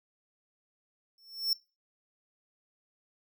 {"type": "tone with exponential growth", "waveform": "square", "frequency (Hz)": 5400, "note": "E8", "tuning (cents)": 41, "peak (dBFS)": -24, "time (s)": [1.18, 1.53], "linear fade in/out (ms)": 1, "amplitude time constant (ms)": 76, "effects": ["noise-tail reverb RT60 0.3 s tail -22 dB re dry"]}